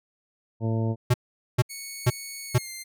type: harmonic tone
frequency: 112.6 Hz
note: A2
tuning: 40 cents sharp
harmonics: 1 / 2 / 3 / 4 / 5 / 6 / 8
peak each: -24 / -30 / -34 / -36 / -38 / -40 / -42 dBFS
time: 0.6-0.96 s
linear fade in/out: 50 ms
type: tone bursts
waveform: square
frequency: 123.47 Hz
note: B2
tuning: in tune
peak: -17 dBFS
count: 4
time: 1.1-2.584 s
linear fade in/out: 10 ms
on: 41 ms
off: 440 ms
type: tone with pitch glide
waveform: 10% pulse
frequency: 2217 to 2093 Hz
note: C#7 to C7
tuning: 0 to 0 cents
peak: -27 dBFS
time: 1.69-2.84 s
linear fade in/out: 20 ms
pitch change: -100 cents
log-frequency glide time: 2.48-2.7 s
effects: none